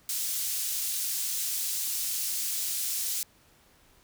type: high-pass noise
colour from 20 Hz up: pink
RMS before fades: -31 dBFS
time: 0.09-3.23 s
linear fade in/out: 2 ms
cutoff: 6100 Hz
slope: 12 dB/octave
effects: pink hiss -61 dBFS RMS until 4.03 s